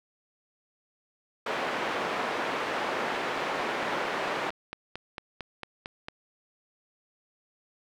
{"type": "band-pass noise", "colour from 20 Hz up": "pink", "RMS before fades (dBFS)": -31, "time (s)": [1.46, 4.5], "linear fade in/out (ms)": 5, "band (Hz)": [420, 2200], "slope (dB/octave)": 12}
{"type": "click train", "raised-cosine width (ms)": 0.3, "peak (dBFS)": -20, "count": 14, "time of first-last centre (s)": [3.15, 6.085], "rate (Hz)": 4.43}
{"effects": []}